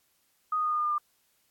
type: tone with pitch steps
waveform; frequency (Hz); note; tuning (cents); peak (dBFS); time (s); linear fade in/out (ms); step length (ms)
sine; 1244.5 / 1236.6 / 1228.8 / 1221 / 1213.3 / 1205.6 / 1197.9; D#6 / D#6 / D#6 / D#6 / D#6 / D6 / D6; 0 / -11 / -22 / -33 / -44 / +45 / +34; -25; 0.52-0.982; 5; 66
effects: white hiss -70 dBFS RMS until 1.5 s + AAC 64 kbps